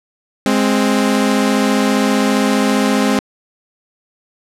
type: tone pair together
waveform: sawtooth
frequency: 207.7 / 262.7 Hz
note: G#3 / C4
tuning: 0 / +7 cents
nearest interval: major third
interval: 407 cents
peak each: -11 dBFS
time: 0.46-3.19 s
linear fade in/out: 0 ms
effects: low-pass 11000 Hz 12 dB/octave